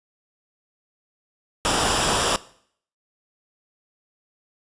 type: noise with comb filter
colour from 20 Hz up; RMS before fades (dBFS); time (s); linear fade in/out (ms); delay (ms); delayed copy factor
pink; -21; 1.65-2.36; 0; 0.47; -0.6
effects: noise-tail reverb RT60 0.6 s tail -19 dB re dry + resampled to 22050 Hz